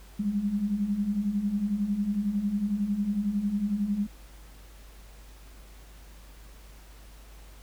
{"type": "beating tone pair", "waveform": "sine", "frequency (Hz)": [196, 207], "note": ["G3", "G#3"], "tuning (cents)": [0, -5], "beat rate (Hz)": 11, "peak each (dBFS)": [-32, -26], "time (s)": [0.19, 4.07], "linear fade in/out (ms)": 10, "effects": ["added 50 Hz sine -47 dBFS peak until 7.62 s", "pink hiss -55 dBFS RMS until 7.62 s"]}